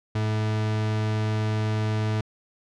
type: tone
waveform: 40% pulse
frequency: 108.1 Hz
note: A2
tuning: 30 cents flat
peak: -22 dBFS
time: 0.15-2.21 s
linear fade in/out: 5 ms
effects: low-pass 5000 Hz 12 dB/octave